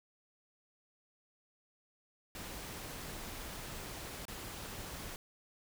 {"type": "noise with dropouts", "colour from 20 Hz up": "pink", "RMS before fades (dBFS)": -45, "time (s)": [2.35, 5.16], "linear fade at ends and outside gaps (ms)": 1, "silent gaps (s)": [4.253, 4.281], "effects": []}